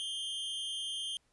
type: tone with amplitude modulation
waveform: 45% pulse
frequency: 3163 Hz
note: G7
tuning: 15 cents sharp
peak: -32 dBFS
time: 0-1.17 s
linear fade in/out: 0 ms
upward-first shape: sine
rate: 270 Hz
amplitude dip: 70%
effects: pink hiss -73 dBFS RMS until 1.32 s + resampled to 24000 Hz